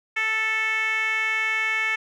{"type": "tone with band-pass filter", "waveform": "10% pulse", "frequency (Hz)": 440, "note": "A4", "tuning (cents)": 0, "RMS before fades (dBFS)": -24, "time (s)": [0.16, 1.96], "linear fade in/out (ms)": 10, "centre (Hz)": 2100, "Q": 4.1, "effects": []}